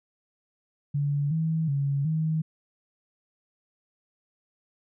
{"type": "tone with pitch steps", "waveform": "sine", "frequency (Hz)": [143.6, 160.7, 140.2, 158.2], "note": ["D3", "E3", "C#3", "D#3"], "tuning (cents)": [-39, -44, 20, 29], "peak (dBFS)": -23, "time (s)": [0.94, 2.42], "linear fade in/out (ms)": 10, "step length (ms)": 370, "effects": []}